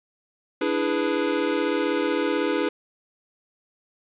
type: chord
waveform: square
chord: E dominant seventh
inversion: third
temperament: equal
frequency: 293.7 / 329.6 / 415.3 / 493.9 Hz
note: D4 / E4 / G#4 / B4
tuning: 0 / 0 / 0 / 0 cents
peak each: -28 dBFS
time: 0.61-2.69 s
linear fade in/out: 5 ms
effects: resampled to 8000 Hz + 8-bit